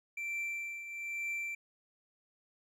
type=tone with tremolo; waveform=triangle; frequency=2346 Hz; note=D7; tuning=2 cents flat; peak=-32 dBFS; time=0.17-1.55 s; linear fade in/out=5 ms; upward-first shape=triangle; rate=1.1 Hz; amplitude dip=65%; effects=none